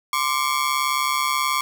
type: ring-modulated tone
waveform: sawtooth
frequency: 1108.7 Hz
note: C#6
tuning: in tune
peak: -13 dBFS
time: 0.13-1.61 s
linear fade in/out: 0 ms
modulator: 69.3 Hz
effects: none